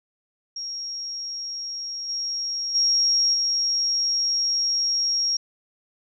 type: tone with level steps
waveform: sine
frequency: 5588 Hz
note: F8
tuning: in tune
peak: -29 / -25 / -17 / -20 dBFS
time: 0.56-5.37 s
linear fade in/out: 5 ms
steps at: 2.08 / 2.74 / 3.33 s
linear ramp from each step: 20 ms
effects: none